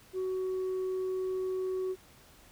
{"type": "tone", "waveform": "sine", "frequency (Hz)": 373.8, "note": "F#4", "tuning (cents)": 18, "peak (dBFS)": -28, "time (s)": [0.13, 1.96], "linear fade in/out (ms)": 50, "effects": ["tanh soft clip ceiling -29 dBFS", "pink hiss -58 dBFS RMS until 2.51 s"]}